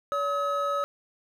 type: tone pair together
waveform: triangle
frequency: 569 / 1277.4 Hz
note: C#5 / D#6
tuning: +45 / +45 cents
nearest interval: octave + major second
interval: 1400 cents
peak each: -27 / -25 dBFS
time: 0.12-0.84 s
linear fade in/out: 0 ms
effects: none